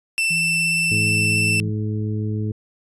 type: tone with vibrato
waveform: 40% pulse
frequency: 2670 Hz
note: E7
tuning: 22 cents sharp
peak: -17 dBFS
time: 0.18-1.6 s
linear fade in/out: 0 ms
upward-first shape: square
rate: 17 Hz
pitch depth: 10 cents each way
type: tone with pitch glide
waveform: sine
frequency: 164.81 to 166.05 Hz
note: E3 to E3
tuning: 0 to +13 cents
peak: -27 dBFS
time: 0.3-1.7 s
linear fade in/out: 10 ms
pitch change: +13 cents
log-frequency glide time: 0.45-1.32 s
type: harmonic tone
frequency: 106.9 Hz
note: A2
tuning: 49 cents flat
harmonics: 1 / 2 / 3 / 4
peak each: -22 / -28 / -32 / -34 dBFS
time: 0.91-2.52 s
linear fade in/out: 5 ms
effects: resampled to 24000 Hz